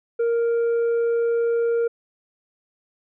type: tone with tanh clipping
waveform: triangle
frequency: 466.2 Hz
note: A#4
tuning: in tune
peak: -19 dBFS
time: 0.19-1.88 s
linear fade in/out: 10 ms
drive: 8 dB
effects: none